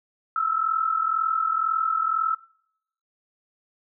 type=tone pair together; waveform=sine; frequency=1300 / 1342 Hz; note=E6 / E6; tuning=-24 / +31 cents; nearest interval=minor second; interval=55 cents; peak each=-23 / -26 dBFS; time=0.36-2.35 s; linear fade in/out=2 ms; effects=noise-tail reverb RT60 0.7 s tail -21 dB re dry